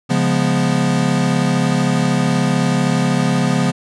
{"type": "chord", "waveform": "square", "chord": "C# dominant seventh", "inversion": "none", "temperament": "equal", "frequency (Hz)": [138.59, 174.61, 207.7, 246.9], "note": ["C#3", "E#3", "G#3", "B3"], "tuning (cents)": [0, 0, 0, 0], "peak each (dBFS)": [-20, -19, -23, -20], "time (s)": [0.09, 3.72], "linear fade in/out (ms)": 20, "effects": ["resampled to 22050 Hz"]}